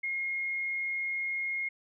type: tone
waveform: sine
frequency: 2147 Hz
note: C7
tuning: 44 cents sharp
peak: -30 dBFS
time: 0.03-1.69 s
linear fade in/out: 10 ms
effects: none